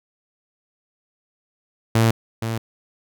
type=tone with echo; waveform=sawtooth; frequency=113.3 Hz; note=A#2; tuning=49 cents flat; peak=-10 dBFS; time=1.95-2.11 s; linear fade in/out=5 ms; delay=470 ms; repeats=1; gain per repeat=-9 dB; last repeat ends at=2.58 s; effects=none